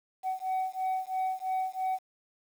sine beating tone pair, 751 / 754 Hz, F#5 / F#5, +26 / +32 cents, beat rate 3 Hz, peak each -30 dBFS, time 0.23-1.99 s, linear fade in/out 50 ms, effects tanh soft clip ceiling -26 dBFS + 9-bit

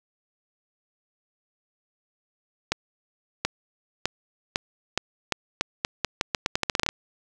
accelerating click train, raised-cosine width 0.2 ms, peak -5 dBFS, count 20, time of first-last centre 2.72-6.89 s, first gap 730 ms, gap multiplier 0.83, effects none

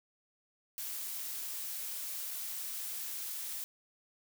blue noise with dropouts, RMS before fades -40 dBFS, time 0.78-3.64 s, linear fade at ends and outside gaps 0 ms, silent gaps 2.308-2.312 s, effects none

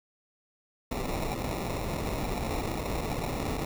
pink noise with sample-and-hold, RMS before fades -32 dBFS, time 0.91-3.65 s, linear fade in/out 5 ms, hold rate 1575 Hz, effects none

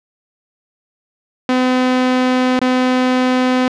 sawtooth tone with dropouts, 254.3 Hz, C4, 49 cents flat, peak -8 dBFS, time 1.49-3.68 s, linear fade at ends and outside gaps 2 ms, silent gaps 2.592-2.615 s, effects low-pass 4000 Hz 12 dB/octave

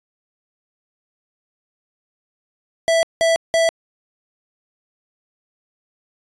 square tone bursts, 659.3 Hz, E5, in tune, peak -14 dBFS, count 3, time 2.88-3.69 s, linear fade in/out 0 ms, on 150 ms, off 180 ms, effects resampled to 22050 Hz

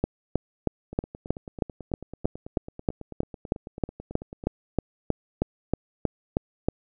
two click trains, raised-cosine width 2 ms, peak -9 / -24 dBFS, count 22 / 33, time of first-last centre 0.04-6.686 / 0.93-4.439 s, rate 3.16 / 9.12 Hz, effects none

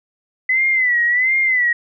sine tone with vibrato, 2004 Hz, B6, 25 cents sharp, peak -13 dBFS, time 0.49-1.73 s, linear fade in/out 5 ms, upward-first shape sine, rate 1.4 Hz, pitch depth 100 cents each way, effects none

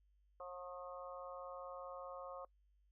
harmonic tone with a mistuned harmonic, 180 Hz, F#3, 47 cents flat, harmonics 3 / 4 / 5 / 6 / 7, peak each -49 / -55 / -61 / -53 / -55 dBFS, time 0.4-2.45 s, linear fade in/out 2 ms, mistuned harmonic 7, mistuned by -21 cents, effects noise-tail reverb RT60 0.1 s tail -24 dB re dry + added 50 Hz sine -70 dBFS peak until 2.91 s

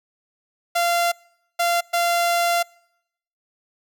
sawtooth tone bursts at uneven times, 690 Hz, F5, 21 cents flat, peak -14 dBFS, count 3, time 0.75-1.12 / 1.59-1.81 / 1.93-2.63 s, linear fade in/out 10 ms, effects noise-tail reverb RT60 0.8 s tail -26 dB re dry

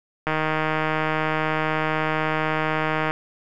click train, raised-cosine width 0.5 ms, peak -8 dBFS, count 444, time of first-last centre 0.27-3.11 s, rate 156 Hz, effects none

